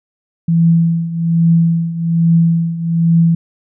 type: tone with tremolo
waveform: sine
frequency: 166.7 Hz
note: E3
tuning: 20 cents sharp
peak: -6 dBFS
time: 0.48-3.35 s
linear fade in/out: 5 ms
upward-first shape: triangle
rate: 1.2 Hz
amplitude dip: 80%
effects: none